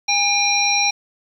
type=harmonic tone with a mistuned harmonic; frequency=803 Hz; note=G5; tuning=41 cents sharp; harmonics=1 / 3 / 5 / 7; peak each=-22 / -19 / -22 / -20 dBFS; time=0.08-0.91 s; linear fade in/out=10 ms; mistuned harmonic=1; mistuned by=+22 cents; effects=8-bit